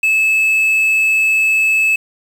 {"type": "tone with quantisation", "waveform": "triangle", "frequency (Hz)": 2605, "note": "E7", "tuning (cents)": -21, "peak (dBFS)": -9, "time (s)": [0.03, 1.96], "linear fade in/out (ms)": 5, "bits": 6, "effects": []}